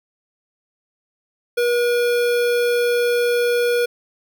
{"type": "tone with notch filter", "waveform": "square", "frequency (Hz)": 481, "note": "B4", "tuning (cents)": -46, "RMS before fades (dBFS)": -18, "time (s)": [1.57, 3.86], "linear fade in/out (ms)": 10, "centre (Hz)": 7100, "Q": 1.6, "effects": []}